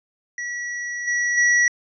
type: tone with level steps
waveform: square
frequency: 1934 Hz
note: B6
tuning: 37 cents flat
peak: -27 / -20 / -15 dBFS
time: 0.38-1.68 s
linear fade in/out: 2 ms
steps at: 1.07 / 1.37 s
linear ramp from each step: 10 ms
effects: resampled to 16000 Hz